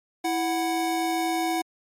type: tone pair together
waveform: square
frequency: 329.6 / 740 Hz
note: E4 / F#5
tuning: 0 / 0 cents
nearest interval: octave + major second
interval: 1400 cents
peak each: -27 dBFS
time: 0.24-1.62 s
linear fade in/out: 10 ms
effects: MP3 64 kbps